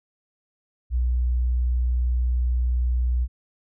sine tone, 61.3 Hz, B1, 12 cents flat, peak -19 dBFS, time 0.9-3.28 s, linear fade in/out 50 ms, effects none

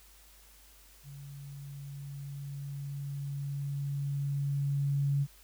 sine tone with level ramp, 140.7 Hz, C#3, 26 cents sharp, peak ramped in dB -44 to -25 dBFS, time 1.03-5.27 s, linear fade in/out 50 ms, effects added 50 Hz sine -59 dBFS peak until 5.43 s + white hiss -59 dBFS RMS until 5.43 s

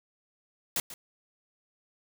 white noise with echo, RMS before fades -29 dBFS, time 0.76-0.8 s, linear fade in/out 2 ms, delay 140 ms, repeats 1, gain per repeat -14 dB, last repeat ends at 0.94 s, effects none

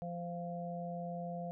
harmonic tone, 173.2 Hz, F3, 14 cents flat, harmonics 1 / 3 / 4, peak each -41 / -45 / -43 dBFS, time 0.02-1.51 s, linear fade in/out 0 ms, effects none

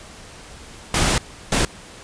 pink noise bursts at uneven times, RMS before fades -18 dBFS, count 2, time 0.94-1.18 / 1.52-1.65 s, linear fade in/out 2 ms, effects pink hiss -41 dBFS RMS until 2.03 s + resampled to 22050 Hz

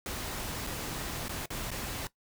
pink noise with dropouts, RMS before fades -37 dBFS, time 0.06-2.07 s, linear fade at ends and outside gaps 1 ms, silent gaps 0.667-0.671 / 1.283-1.293 / 1.458-1.504 / 1.705-1.715 s, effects noise-tail reverb RT60 0.1 s tail -17 dB re dry

